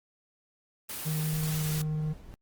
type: noise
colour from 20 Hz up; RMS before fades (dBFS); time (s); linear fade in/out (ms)
white; -37; 0.89-1.82; 5
type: tone with pitch glide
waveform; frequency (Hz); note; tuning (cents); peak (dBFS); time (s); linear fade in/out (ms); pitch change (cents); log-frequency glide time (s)
triangle; 155.56 to 153.95; D#3 to D#3; 0 to -18; -26; 1.05-2.14; 20; -18; 1.47-1.68
type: noise with tremolo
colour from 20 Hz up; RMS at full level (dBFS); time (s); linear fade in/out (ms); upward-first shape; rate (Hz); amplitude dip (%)
brown; -44; 1.33-2.34; 0; triangle; 3; 35
effects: Opus 24 kbps